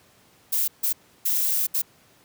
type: noise bursts at uneven times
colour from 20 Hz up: violet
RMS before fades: -23 dBFS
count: 4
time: 0.52-0.68 / 0.83-0.93 / 1.25-1.67 / 1.74-1.82 s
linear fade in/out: 10 ms
effects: pink hiss -57 dBFS RMS until 2.24 s + high-pass 100 Hz 12 dB/octave